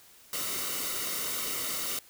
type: noise with comb filter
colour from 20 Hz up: white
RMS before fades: -33 dBFS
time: 0.33-1.99 s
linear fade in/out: 2 ms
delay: 1.2 ms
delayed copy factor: -0.6
effects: white hiss -56 dBFS RMS until 2.09 s